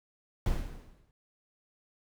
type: noise with exponential decay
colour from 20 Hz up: brown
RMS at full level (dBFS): -27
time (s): 0.46-1.11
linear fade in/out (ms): 1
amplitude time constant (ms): 140
effects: none